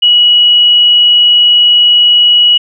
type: tone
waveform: sine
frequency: 2920 Hz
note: F#7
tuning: 24 cents flat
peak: -3 dBFS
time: 0.02-2.58 s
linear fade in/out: 10 ms
effects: none